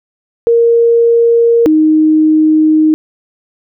sine tone pair in turn, 466.2 / 311.2 Hz, A#4 / D#4, 0 / 0 cents, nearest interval perfect fifth, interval 700 cents, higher first, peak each -5 dBFS, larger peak neither, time 0.47-1.66 / 1.66-2.94 s, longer second, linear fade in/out 0 ms, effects none

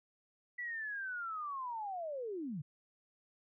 sine linear sweep, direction down, 1975.5 to 130.81 Hz, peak -38 dBFS, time 0.58-2.62 s, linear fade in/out 10 ms, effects none

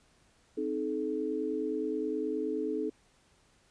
sine chord, A diminished, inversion first, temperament equal with one note detuned, 261.6 / 311.1 / 430.4 Hz, C4 / Eb4 / A4, 0 / 0 / -38 cents, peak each -37 / -34 / -33 dBFS, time 0.57-2.9 s, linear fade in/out 10 ms, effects pink hiss -66 dBFS RMS until 3.7 s + resampled to 22050 Hz

